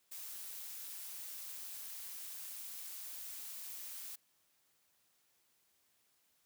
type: noise with amplitude modulation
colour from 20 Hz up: blue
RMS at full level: -45 dBFS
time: 0.11-4.16 s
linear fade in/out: 10 ms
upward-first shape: sine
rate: 189 Hz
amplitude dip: 40%
effects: white hiss -75 dBFS RMS until 6.45 s + high-pass 60 Hz 12 dB/octave